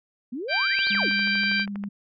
sine exponential two-way sweep, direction up then down, 223.7 to 4669 to 223.7 Hz, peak -29 dBFS, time 0.32-1.1 s, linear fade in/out 10 ms, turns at 0.89 s
harmonic tone, 784 Hz, G5, in tune, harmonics 2 / 3 / 4 / 5 / 6, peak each -25 / -25 / -32 / -35 / -30 dBFS, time 0.48-1.66 s, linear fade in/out 50 ms
click train, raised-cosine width 0.5 ms, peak -24 dBFS, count 14, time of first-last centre 0.79-1.838 s, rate 12.4 Hz
sine tone with vibrato, 201.6 Hz, G3, 49 cents sharp, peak -29 dBFS, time 0.9-1.89 s, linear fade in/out 10 ms, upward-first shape triangle, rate 14 Hz, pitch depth 26 cents each way
effects none

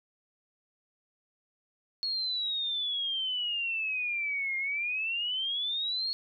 sine exponential two-way sweep, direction down then up, 4343 to 2119 to 4343 Hz, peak -29 dBFS, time 2.03-6.13 s, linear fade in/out 0 ms, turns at 4.57 s, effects none

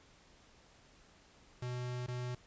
square tone with dropouts, 124 Hz, B2, 7 cents sharp, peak -38 dBFS, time 1.62-2.35 s, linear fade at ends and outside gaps 5 ms, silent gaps 2.064-2.082 s, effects pink hiss -63 dBFS RMS until 2.46 s + resampled to 16000 Hz

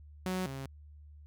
sawtooth tone pair in turn, 185 / 135.17 Hz, F#3 / C#3, 0 / -43 cents, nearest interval perfect fourth, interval 543 cents, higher first, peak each -28 / -35 dBFS, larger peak first, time 0.26-0.46 / 0.46-0.66 s, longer neither, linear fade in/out 0 ms, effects added 74 Hz sine -50 dBFS peak until 1.26 s

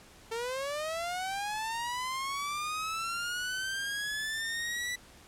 sawtooth linear sweep, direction up, 446 to 1975.5 Hz, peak -29 dBFS, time 0.31-4.96 s, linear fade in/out 10 ms, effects pink hiss -55 dBFS RMS until 5.27 s + low-pass 11000 Hz 12 dB/octave

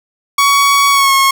sawtooth tone with pitch glide, 1123 to 1087.9 Hz, C#6 to C#6, +22 to -33 cents, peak -4 dBFS, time 0.38-1.31 s, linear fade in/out 5 ms, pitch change -55 cents, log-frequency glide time 0.91-1.13 s, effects none

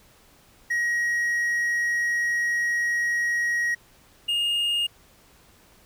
triangle tone pair in turn, 1895 / 2839 Hz, A#6 / F7, +28 / +28 cents, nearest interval perfect fifth, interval 700 cents, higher second, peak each -20 dBFS, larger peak neither, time 0.7-3.75 / 4.28-4.87 s, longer first, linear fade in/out 10 ms, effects pink hiss -56 dBFS RMS until 5.85 s

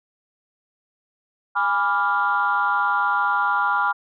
sine chord, G# diminished seventh, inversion none, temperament equal with one note detuned, 821.1 / 987.8 / 1174.7 / 1396.9 Hz, G#5 / B5 / D6 / F6, -20 / 0 / 0 / 0 cents, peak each -24 / -23 / -24 / -21 dBFS, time 1.55-3.93 s, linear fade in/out 20 ms, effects tanh soft clip ceiling -10 dBFS

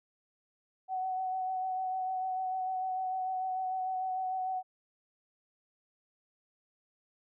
sine tone with vibrato, 749 Hz, F#5, 21 cents sharp, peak -31 dBFS, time 0.88-4.63 s, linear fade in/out 50 ms, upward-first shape sine, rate 6.7 Hz, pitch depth 19 cents each way, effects none

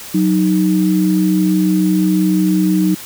sine tone pair together, 185 / 311 Hz, F#3 / D#4, 0 / -1 cents, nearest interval major sixth, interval 899 cents, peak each -13 / -14 dBFS, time 0.14-2.95 s, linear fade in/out 10 ms, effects white hiss -32 dBFS RMS until 3.05 s

